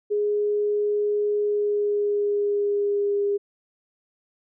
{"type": "tone with pitch glide", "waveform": "sine", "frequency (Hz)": [415.3, 405.1], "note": ["G#4", "G#4"], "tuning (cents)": [0, -43], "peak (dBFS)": -20, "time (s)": [0.1, 3.38], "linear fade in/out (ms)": 20, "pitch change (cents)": -43, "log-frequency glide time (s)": [1.4, 3.23], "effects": []}